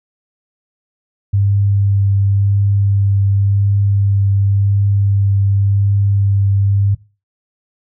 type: tone with vibrato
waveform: sine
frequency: 99.7 Hz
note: G2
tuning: 30 cents sharp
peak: -10 dBFS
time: 1.33-6.95 s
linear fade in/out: 10 ms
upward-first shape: triangle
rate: 0.92 Hz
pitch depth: 14 cents each way
effects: noise-tail reverb RT60 0.3 s tail -19 dB re dry